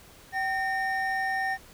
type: tone pair together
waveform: triangle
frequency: 768.6 / 1828 Hz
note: G5 / A#6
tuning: -34 / -34 cents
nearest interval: octave + minor third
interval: 1500 cents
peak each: -27 dBFS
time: 0.32-1.58 s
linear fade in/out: 50 ms
effects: pink hiss -52 dBFS RMS until 1.73 s